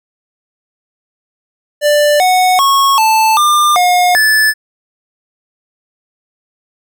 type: tone with pitch steps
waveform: square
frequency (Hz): 590 / 737 / 1099 / 880 / 1198 / 718 / 1740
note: D5 / F#5 / C#6 / A5 / D6 / F5 / A6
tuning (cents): +8 / -7 / -15 / 0 / +34 / +48 / -20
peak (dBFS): -8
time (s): 1.81-4.54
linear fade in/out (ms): 50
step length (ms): 390
effects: none